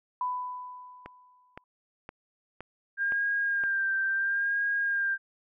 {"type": "tone with exponential decay", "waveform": "sine", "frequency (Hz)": 997, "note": "B5", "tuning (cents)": 16, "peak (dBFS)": -26, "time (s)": [0.21, 1.64], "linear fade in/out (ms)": 2, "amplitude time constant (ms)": 310}
{"type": "click train", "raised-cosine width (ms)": 0.5, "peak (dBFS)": -25, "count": 6, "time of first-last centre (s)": [1.06, 3.637], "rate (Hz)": 1.94}
{"type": "tone with vibrato", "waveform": "sine", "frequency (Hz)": 1600, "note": "G6", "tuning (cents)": 35, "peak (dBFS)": -25, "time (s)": [2.97, 5.18], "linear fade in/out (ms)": 50, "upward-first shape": "sine", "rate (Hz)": 0.73, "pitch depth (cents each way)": 35}
{"effects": []}